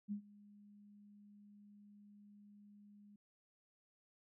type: tone with ADSR envelope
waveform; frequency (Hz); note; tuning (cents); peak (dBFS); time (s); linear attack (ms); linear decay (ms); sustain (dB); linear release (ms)
sine; 205.3; G#3; -20; -37; 0.08-3.16; 38; 92; -22; 4
effects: none